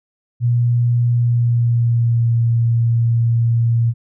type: tone with pitch glide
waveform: sine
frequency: 120 to 116.58 Hz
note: B2 to A#2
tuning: -49 to +1 cents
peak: -12 dBFS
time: 0.4-3.94 s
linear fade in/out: 50 ms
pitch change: -50 cents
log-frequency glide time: 1.11-2.34 s
effects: none